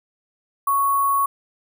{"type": "tone with sample-and-hold", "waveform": "sine", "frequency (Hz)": 1108.7, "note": "C#6", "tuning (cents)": 0, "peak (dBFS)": -16, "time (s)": [0.67, 1.26], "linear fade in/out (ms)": 5, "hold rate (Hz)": 11025, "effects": []}